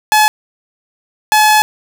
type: tone bursts at uneven times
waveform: sawtooth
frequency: 855 Hz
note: A5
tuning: 50 cents flat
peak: -3 dBFS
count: 2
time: 0.12-0.28 / 1.32-1.62 s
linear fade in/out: 0 ms
effects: none